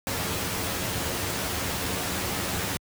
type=noise with comb filter; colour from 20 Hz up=pink; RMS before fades=-29 dBFS; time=0.07-2.77 s; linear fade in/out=0 ms; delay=11 ms; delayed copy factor=+0.5; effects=high-pass 60 Hz 12 dB/octave